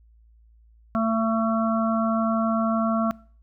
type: harmonic tone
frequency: 224.1 Hz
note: A3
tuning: 32 cents sharp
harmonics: 1 / 3 / 5 / 6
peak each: -22 / -27 / -29 / -30 dBFS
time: 0.95-3.11 s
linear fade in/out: 0 ms
effects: noise-tail reverb RT60 0.5 s tail -24 dB re dry + added 56 Hz sine -52 dBFS peak until 3.42 s